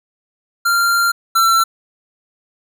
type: tone pair in turn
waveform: square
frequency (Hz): 1386 / 1348.1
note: F6 / E6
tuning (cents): -14 / +38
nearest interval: unison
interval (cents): 48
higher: first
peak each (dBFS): -13 / -11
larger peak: second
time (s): 0.65-1.12 / 1.35-1.64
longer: first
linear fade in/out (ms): 10
effects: none